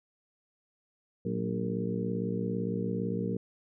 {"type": "harmonic tone with a mistuned harmonic", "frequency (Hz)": 57.7, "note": "A#1", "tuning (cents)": -17, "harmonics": [2, 3, 4, 5, 6, 7, 8], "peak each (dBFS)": [-37, -33, -37, -40, -44, -39, -37], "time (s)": [1.25, 3.37], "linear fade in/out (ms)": 5, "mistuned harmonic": 3, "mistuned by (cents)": 110, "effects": []}